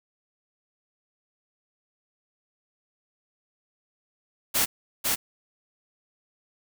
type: noise with echo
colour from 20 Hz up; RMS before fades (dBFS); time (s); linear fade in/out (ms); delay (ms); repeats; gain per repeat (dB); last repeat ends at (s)
white; -23; 4.54-4.66; 20; 500; 1; -2; 5.16
effects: none